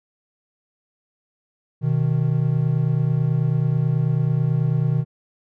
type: tone pair together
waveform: triangle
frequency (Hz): 126.36 / 155.56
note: B2 / D#3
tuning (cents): +40 / 0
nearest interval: major third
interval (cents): 360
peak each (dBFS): -18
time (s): 1.81-5.05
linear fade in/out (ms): 50
effects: none